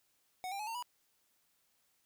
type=tone with pitch steps; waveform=square; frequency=740 / 793.1 / 850 / 911 / 976.4 Hz; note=F#5 / G5 / G#5 / A#5 / B5; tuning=0 / +20 / +40 / -40 / -20 cents; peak=-39 dBFS; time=0.44-0.825 s; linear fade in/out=0 ms; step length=77 ms; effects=white hiss -75 dBFS RMS until 2.05 s